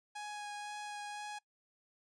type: tone with vibrato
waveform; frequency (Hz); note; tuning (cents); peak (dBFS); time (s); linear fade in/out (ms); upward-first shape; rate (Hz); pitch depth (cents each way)
sawtooth; 830.6; G#5; 0; -38; 0.15-1.39; 10; sine; 2; 10
effects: noise-tail reverb RT60 0.1 s tail -21 dB re dry + resampled to 22050 Hz